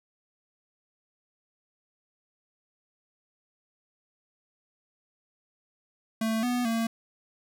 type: tone with pitch steps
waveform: square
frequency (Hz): 222.6 / 245.9 / 227.6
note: A3 / B3 / A#3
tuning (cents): +20 / -7 / -41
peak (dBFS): -26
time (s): 6.21-6.87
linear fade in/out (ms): 5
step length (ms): 220
effects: none